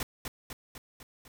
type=noise with echo; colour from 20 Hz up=pink; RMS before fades=-33 dBFS; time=0-0.03 s; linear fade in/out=2 ms; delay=250 ms; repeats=5; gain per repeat=-4 dB; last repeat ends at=1.28 s; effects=none